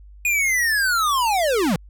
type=linear sweep; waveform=square; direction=down; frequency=2477 to 148 Hz; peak=-18 dBFS; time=0.25-1.76 s; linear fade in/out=2 ms; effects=added 50 Hz sine -41 dBFS peak until 1.89 s